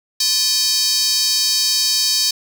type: tone with high-pass filter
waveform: square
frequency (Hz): 349.2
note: F4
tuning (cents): 0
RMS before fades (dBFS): -17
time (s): 0.2-2.31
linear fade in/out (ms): 5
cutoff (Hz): 4800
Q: 4.2
effects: 8-bit